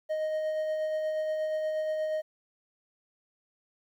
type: tone with tremolo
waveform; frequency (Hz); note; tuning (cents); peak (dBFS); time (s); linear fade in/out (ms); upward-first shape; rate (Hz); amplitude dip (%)
triangle; 622.3; D#5; 0; -25; 0.09-2.22; 20; sine; 8.4; 25
effects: 11-bit